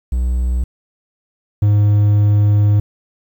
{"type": "tone pair in turn", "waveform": "triangle", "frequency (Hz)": [61.74, 103.57], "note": ["B1", "G#2"], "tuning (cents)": [0, -4], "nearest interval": "major sixth", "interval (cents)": 896, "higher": "second", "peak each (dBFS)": [-12, -7], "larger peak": "second", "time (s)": [[0.12, 0.64], [1.62, 2.8]], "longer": "second", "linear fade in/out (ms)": 5, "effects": ["8-bit"]}